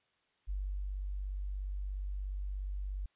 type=tone with ADSR envelope; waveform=sine; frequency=48.48 Hz; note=G1; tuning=18 cents flat; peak=-33 dBFS; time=0.47-3.06 s; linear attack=29 ms; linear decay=380 ms; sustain=-2 dB; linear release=3 ms; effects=white hiss -75 dBFS RMS until 3.15 s + resampled to 8000 Hz